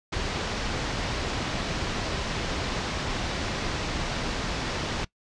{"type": "low-pass noise", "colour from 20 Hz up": "pink", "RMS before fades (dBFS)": -30, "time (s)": [0.12, 5.05], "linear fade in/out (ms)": 10, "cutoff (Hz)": 5800, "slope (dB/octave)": 24, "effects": ["noise-tail reverb RT60 0.1 s tail -21 dB re dry", "resampled to 22050 Hz"]}